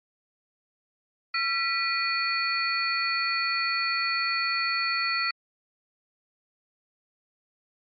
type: tone cluster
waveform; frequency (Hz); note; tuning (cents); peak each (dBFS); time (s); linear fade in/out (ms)
sine; 1352 / 1959 / 2446 / 4422; E6 / B6 / D#7 / C#8; +43 / -15 / -30 / -5; -30; 1.34-5.31; 5
effects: Opus 48 kbps